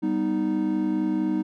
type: chord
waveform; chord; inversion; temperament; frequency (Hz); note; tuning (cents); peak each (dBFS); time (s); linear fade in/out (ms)
triangle; G augmented; none; equal; 196 / 246.9 / 311.1; G3 / B3 / D#4; 0 / 0 / 0; -26 / -27 / -22; 0.02-1.43; 20
effects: none